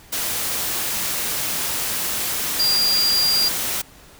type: tone in noise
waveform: sine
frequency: 4779 Hz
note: D8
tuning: 29 cents sharp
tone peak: -16 dBFS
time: 2.59-3.49 s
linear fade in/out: 10 ms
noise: white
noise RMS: -24 dBFS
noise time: 0.12-3.82 s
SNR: +5 dB
effects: pink hiss -47 dBFS RMS until 4.19 s